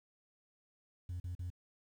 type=tone bursts; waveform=sine; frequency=88.9 Hz; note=F2; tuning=31 cents sharp; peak=-36 dBFS; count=3; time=1.09-1.502 s; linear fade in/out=5 ms; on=110 ms; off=41 ms; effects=tanh soft clip ceiling -37 dBFS + 11-bit